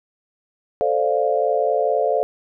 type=chord; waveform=sine; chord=D minor seventh; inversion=second; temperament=equal; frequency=440 / 523.3 / 587.3 / 698.5 Hz; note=A4 / C5 / D5 / F5; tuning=0 / 0 / 0 / 0 cents; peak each=-22 dBFS; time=0.81-2.23 s; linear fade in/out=0 ms; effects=none